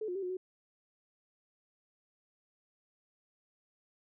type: tone with pitch steps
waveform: sine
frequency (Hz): 432.6 / 358.5 / 390.4 / 362.3 / 371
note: A4 / F4 / G4 / F#4 / F#4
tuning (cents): -29 / +45 / -7 / -36 / +5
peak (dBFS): -34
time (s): 0.01-0.37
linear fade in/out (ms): 5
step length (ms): 72
effects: none